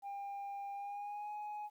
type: tone with pitch glide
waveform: sine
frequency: 800 to 837.4 Hz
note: G5 to G#5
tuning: +35 to +14 cents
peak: -38 dBFS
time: 0.02-1.7 s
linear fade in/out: 50 ms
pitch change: +79 cents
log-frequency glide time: 0.74-1.31 s
effects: tanh soft clip ceiling -40 dBFS + 12-bit

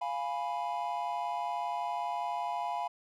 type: chord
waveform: triangle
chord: F diminished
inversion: none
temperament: equal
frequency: 698.5 / 830.6 / 987.8 Hz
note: F5 / Ab5 / Cb6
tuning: 0 / 0 / 0 cents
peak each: -34 dBFS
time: 0.01-2.88 s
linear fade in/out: 10 ms
effects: tanh soft clip ceiling -22 dBFS

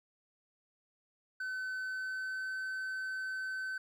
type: tone with pitch glide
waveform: triangle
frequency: 1519 to 1528.7 Hz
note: F#6 to G6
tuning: +45 to -44 cents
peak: -34 dBFS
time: 1.4-3.78 s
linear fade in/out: 5 ms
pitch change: +11 cents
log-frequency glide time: 1.76-2.56 s
effects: none

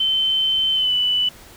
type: tone with pitch glide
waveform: sine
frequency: 3078 to 2980 Hz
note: G7 to F#7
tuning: -32 to +12 cents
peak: -16 dBFS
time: 0-1.29 s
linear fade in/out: 5 ms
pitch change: -56 cents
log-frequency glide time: 0.74-0.93 s
effects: pink hiss -44 dBFS RMS until 1.56 s

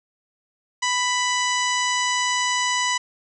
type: harmonic tone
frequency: 991 Hz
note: B5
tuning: 6 cents sharp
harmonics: 1 / 2 / 3 / 4 / 5 / 6 / 7 / 8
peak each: -24 / -25 / -28 / -32 / -34 / -30 / -32 / -34 dBFS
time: 0.82-2.98 s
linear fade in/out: 10 ms
effects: none

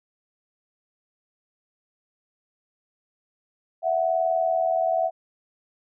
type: tone pair together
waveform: sine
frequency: 659.3 / 740 Hz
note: E5 / F#5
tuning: 0 / 0 cents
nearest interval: major second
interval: 200 cents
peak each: -22 / -24 dBFS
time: 3.82-5.11 s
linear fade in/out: 50 ms
effects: none

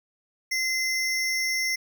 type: tone pair together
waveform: square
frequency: 2063 / 5492 Hz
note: C7 / F8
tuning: -25 / -30 cents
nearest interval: octave + perfect fourth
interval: 1695 cents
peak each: -26 / -30 dBFS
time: 0.51-1.76 s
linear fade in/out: 10 ms
effects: none

